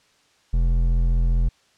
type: tone with hard clipping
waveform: sine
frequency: 42.46 Hz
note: F1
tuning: 48 cents flat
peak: -18 dBFS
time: 0.53-1.49 s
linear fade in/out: 10 ms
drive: 8 dB
effects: white hiss -60 dBFS RMS until 1.77 s + low-pass 6000 Hz 12 dB/octave